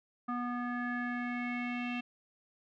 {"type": "tone with low-pass filter sweep", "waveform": "square", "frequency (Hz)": 243.7, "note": "B3", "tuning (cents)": -23, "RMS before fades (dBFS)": -36, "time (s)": [0.28, 2.01], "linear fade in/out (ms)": 10, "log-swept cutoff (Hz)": [1300, 2700], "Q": 5.6, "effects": []}